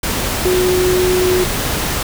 sine tone in noise, 365.4 Hz, F#4, 22 cents flat, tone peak -12 dBFS, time 0.45-1.44 s, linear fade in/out 5 ms, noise pink, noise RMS -19 dBFS, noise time 0.03-2.03 s, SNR +4 dB, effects none

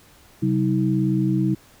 sine tone cluster, 133.3 / 191.7 / 318.8 Hz, C3 / G3 / D#4, +33 / -38 / +42 cents, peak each -22 dBFS, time 0.42-1.55 s, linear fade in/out 10 ms, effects pink hiss -52 dBFS RMS until 1.8 s

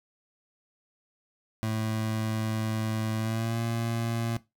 25% pulse tone with pitch glide, 110 to 115.47 Hz, A2 to A#2, 0 to -16 cents, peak -24 dBFS, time 1.63-4.37 s, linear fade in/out 0 ms, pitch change +84 cents, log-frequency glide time 3.17-3.58 s, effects noise-tail reverb RT60 0.2 s tail -17 dB re dry

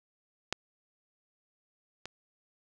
clicks, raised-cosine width 0.2 ms, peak -12 / -22 dBFS, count 2, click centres 0.526 / 2.056 s, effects none

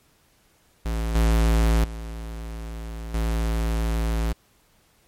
square tone with level steps, 55.8 Hz, A1, 25 cents sharp, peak -24 / -17 / -32 / -22 dBFS, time 0.85-4.33 s, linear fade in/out 10 ms, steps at 1.15 / 1.84 / 3.14 s, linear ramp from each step 5 ms, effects pink hiss -61 dBFS RMS until 5.07 s + MP3 64 kbps

